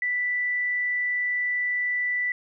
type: tone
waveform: sine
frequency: 1975.5 Hz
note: B6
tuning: in tune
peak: -23 dBFS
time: 0.02-2.32 s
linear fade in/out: 2 ms
effects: none